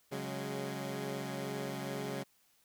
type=chord; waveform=15% pulse; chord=C# suspended fourth; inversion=none; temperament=equal with one note detuned; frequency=137.79 / 185 / 207.7 Hz; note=C#3 / F#3 / G#3; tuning=-10 / 0 / 0 cents; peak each=-34 / -36 / -36 dBFS; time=0.11-2.24 s; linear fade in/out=20 ms; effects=white hiss -70 dBFS RMS until 2.64 s